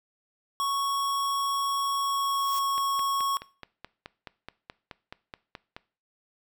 square tone with pitch glide, 1108.7 to 1102.3 Hz, C#6 to C#6, 0 to -10 cents, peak -26 dBFS, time 0.6-3.37 s, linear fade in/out 0 ms, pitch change -10 cents, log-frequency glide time 1.95-2.63 s
blue noise with exponential growth, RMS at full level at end -35 dBFS, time 2.16-2.59 s, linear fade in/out 2 ms, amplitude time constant 92 ms
click train, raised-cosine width 0.3 ms, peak -23 dBFS, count 15, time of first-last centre 2.78-5.765 s, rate 4.69 Hz
effects noise-tail reverb RT60 0.4 s tail -20 dB re dry

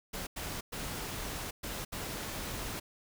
pink noise bursts at uneven times, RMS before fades -39 dBFS, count 5, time 0.13-0.27 / 0.36-0.61 / 0.72-1.51 / 1.63-1.85 / 1.92-2.8 s, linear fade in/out 10 ms, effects none

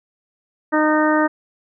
harmonic tone, 307 Hz, D#4, 23 cents flat, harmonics 1 / 2 / 3 / 4 / 5 / 6, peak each -17 / -20 / -22 / -23 / -24 / -25 dBFS, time 0.72-1.28 s, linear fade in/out 20 ms, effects none

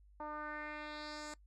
10% pulse tone with low-pass filter sweep, 301 Hz, D4, 43 cents sharp, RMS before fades -45 dBFS, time 0.2-1.34 s, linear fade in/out 2 ms, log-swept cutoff 930 to 7700 Hz, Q 2.6, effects noise-tail reverb RT60 0.1 s tail -22 dB re dry + added 50 Hz sine -60 dBFS peak until 1.46 s

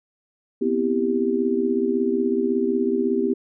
sine chord, C major seventh, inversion third, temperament just, 245.3 / 261.6 / 327 / 392.4 Hz, B3 / C4 / E4 / G4, -12 / 0 / -14 / +2 cents, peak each -24 / -27 / -26 / -22 dBFS, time 0.61-3.34 s, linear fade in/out 10 ms, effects none

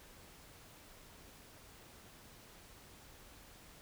silence, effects pink hiss -58 dBFS RMS until 3.81 s

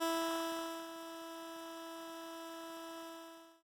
15% pulse tone with ADSR envelope, 329.6 Hz, E4, in tune, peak -26 dBFS, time 0-3.63 s, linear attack 25 ms, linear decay 850 ms, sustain -13 dB, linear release 610 ms, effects AAC 64 kbps

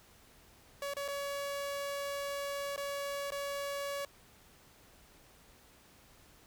sawtooth tone with dropouts, 564 Hz, C#5, 30 cents sharp, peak -32 dBFS, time 0.82-4.05 s, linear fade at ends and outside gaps 2 ms, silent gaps 0.937-0.967 / 1.08-1.084 / 2.762-2.777 / 3.305-3.32 s, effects pink hiss -61 dBFS RMS until 6.46 s

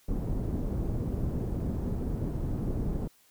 pink low-pass noise, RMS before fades -31 dBFS, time 0.08-3.08 s, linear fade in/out 10 ms, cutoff 320 Hz, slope 12 dB/octave, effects white hiss -63 dBFS RMS until 3.3 s

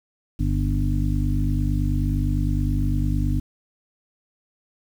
harmonic tone with a mistuned harmonic, 49 Hz, G1, in tune, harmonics 1 / 2 / 3 / 5 / 6, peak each -22 / -25 / -27 / -29 / -30 dBFS, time 0.39-3.4 s, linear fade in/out 10 ms, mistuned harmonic 3, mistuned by +17 cents, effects 8-bit

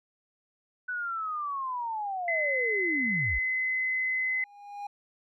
sine linear sweep, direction down, 1500 to 41.83 Hz, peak -30 dBFS, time 0.88-3.39 s, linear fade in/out 10 ms
sine tone, 2037 Hz, C7, 47 cents flat, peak -26 dBFS, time 2.28-4.44 s, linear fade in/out 2 ms
triangle tone with exponential growth, 815 Hz, G#5, 33 cents flat, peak -31 dBFS, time 4.08-4.87 s, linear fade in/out 5 ms, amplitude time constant 170 ms
effects none

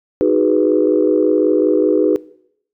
sine chord, G# minor seventh, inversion second, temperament equal, 311.1 / 370 / 415.3 / 493.9 Hz, D#4 / F#4 / G#4 / B4, 0 / 0 / 0 / 0 cents, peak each -16 dBFS, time 0.21-2.16 s, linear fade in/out 0 ms, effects noise-tail reverb RT60 0.7 s tail -21 dB re dry + tanh soft clip ceiling -1 dBFS

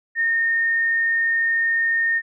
sine tone, 1833 Hz, A#6, 30 cents flat, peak -17 dBFS, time 0.15-2.22 s, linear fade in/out 50 ms, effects none

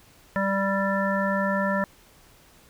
harmonic tone with a mistuned harmonic, 196 Hz, G3, in tune, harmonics 1 / 3 / 5 / 7 / 9, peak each -26 / -27 / -30 / -32 / -29 dBFS, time 0.36-1.84 s, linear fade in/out 0 ms, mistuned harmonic 7, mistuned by -16 cents, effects pink hiss -55 dBFS RMS until 2.69 s

